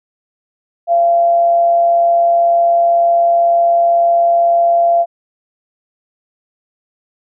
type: tone with amplitude modulation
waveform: sine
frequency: 684 Hz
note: F5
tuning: 36 cents flat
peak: -7 dBFS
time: 0.87-5.06 s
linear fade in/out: 50 ms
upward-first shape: sine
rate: 142 Hz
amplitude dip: 25%
effects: none